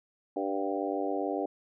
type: harmonic tone with a mistuned harmonic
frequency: 98 Hz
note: G2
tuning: in tune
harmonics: 3 / 4 / 5 / 6 / 7 / 8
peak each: -34 / -35 / -36 / -37 / -37 / -38 dBFS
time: 0.36-1.46 s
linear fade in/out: 5 ms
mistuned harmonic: 7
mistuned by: +27 cents
effects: none